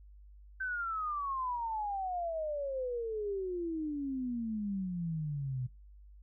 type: exponential sweep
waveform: sine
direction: down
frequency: 1553 to 123.47 Hz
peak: -33 dBFS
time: 0.6-5.67 s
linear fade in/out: 10 ms
effects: noise-tail reverb RT60 0.2 s tail -20 dB re dry + added 50 Hz sine -52 dBFS peak until 6.22 s